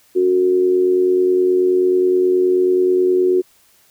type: tone with amplitude modulation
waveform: sine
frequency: 366.7 Hz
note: F#4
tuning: 15 cents flat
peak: -9 dBFS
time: 0.15-3.42 s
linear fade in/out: 20 ms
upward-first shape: sine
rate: 89.4 Hz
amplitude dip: 55%
effects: white hiss -54 dBFS RMS until 3.9 s